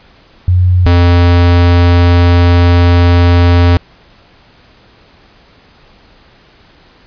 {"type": "tone pair in turn", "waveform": ["sine", "square"], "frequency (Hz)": [90.4, 87.26], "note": ["F#2", "F2"], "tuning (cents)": [-40, -1], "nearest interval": "minor second", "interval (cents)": 61, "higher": "first", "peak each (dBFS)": -5, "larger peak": "neither", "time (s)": [[0.48, 0.86], [0.86, 3.77]], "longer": "second", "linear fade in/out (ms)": 0, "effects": ["pink hiss -44 dBFS RMS until 7.06 s", "resampled to 11025 Hz"]}